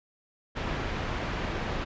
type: low-pass noise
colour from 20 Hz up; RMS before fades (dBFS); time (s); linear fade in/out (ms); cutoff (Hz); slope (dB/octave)
pink; -32; 0.55-1.85; 20; 2700; 12
effects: resampled to 16000 Hz